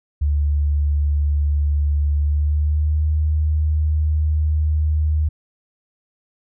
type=tone with pitch glide; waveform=sine; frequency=73 to 76.67 Hz; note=D2 to D#2; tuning=-10 to -25 cents; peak=-15 dBFS; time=0.21-5.29 s; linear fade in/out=10 ms; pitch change=+85 cents; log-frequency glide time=2.16-3.06 s; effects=none